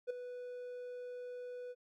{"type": "tone with ADSR envelope", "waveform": "triangle", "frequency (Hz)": 493.9, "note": "B4", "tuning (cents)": 0, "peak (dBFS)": -30, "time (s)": [0.07, 1.75], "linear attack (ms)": 31, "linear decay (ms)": 8, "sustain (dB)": -11, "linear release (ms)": 41, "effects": []}